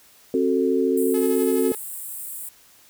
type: chord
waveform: sine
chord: F# diminished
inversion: second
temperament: just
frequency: 266.4 / 370 / 444 Hz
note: C4 / F#4 / A4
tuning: +31 / 0 / +16 cents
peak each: -22 dBFS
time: 0.34-1.72 s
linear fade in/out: 2 ms
type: high-pass noise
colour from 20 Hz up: pink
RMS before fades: -34 dBFS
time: 0.97-2.49 s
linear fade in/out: 5 ms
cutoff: 7800 Hz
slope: 96 dB/octave
type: tone with tremolo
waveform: sawtooth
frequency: 427.2 Hz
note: G#4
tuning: 49 cents sharp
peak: -28 dBFS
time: 1.14-1.75 s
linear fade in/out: 2 ms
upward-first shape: sine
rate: 12 Hz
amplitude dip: 50%
effects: white hiss -53 dBFS RMS until 2.89 s